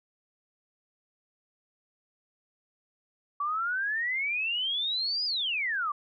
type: exponential two-way sweep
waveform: sine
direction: up then down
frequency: 1135 to 5040 to 1135 Hz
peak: -27 dBFS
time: 3.4-5.92 s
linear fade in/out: 5 ms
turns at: 5.25 s
effects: none